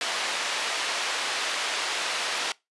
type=band-pass noise; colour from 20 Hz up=white; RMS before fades=-29 dBFS; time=0.01-2.52 s; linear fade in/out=2 ms; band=530 to 4000 Hz; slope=12 dB/octave; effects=noise-tail reverb RT60 0.2 s tail -22 dB re dry + resampled to 24000 Hz